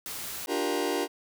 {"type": "noise", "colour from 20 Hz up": "white", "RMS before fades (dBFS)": -37, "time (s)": [0.06, 0.46], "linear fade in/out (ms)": 0}
{"type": "chord", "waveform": "sawtooth", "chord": "G minor seventh", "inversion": "second", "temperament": "just", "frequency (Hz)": [294, 352.8, 392, 470.4], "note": ["D4", "F4", "G4", "Bb4"], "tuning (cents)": [2, 18, 0, 16], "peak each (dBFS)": -28, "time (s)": [0.47, 1.08], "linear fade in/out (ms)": 50}
{"effects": []}